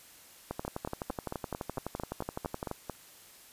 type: two click trains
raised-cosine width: 1 ms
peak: -21 / -20 dBFS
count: 11 / 27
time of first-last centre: 0.65-2.897 / 0.51-2.713 s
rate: 4.45 / 11.8 Hz
effects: white hiss -55 dBFS RMS until 3.52 s + resampled to 32000 Hz